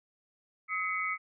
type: tone cluster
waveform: sine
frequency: 1272 / 2041 / 2227 Hz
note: D#6 / C7 / C#7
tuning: +38 / -44 / +7 cents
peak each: -34 / -35 / -34 dBFS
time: 0.68-1.18 s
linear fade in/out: 50 ms
effects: none